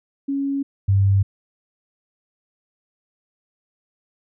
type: tone pair in turn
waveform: sine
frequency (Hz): 277.2 / 98.27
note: C#4 / G2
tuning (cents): 0 / +5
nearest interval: octave + tritone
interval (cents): 1795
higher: first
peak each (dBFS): -20 / -13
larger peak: second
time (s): 0.28-0.63 / 0.88-1.23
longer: neither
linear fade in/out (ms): 10
effects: none